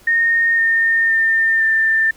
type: tone with pitch steps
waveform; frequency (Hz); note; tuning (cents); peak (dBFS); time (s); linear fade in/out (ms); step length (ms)
sine; 1843 / 1823.9 / 1805.1 / 1786.4; A#6 / A#6 / A6 / A6; -20 / -38 / +44 / +26; -12; 0.07-2.11; 5; 510
effects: pink hiss -48 dBFS RMS until 2.16 s